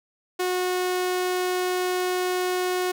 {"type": "tone", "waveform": "sawtooth", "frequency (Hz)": 364.4, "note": "F#4", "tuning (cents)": -26, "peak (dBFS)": -19, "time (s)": [0.39, 2.92], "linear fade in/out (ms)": 10, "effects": []}